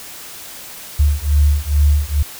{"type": "beating tone pair", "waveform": "sine", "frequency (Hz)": [72, 74.3], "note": ["D2", "D2"], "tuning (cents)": [-34, 21], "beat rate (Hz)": 2.3, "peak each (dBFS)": -14, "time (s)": [0.99, 2.23], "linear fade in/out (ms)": 10, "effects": ["white hiss -34 dBFS RMS until 2.39 s"]}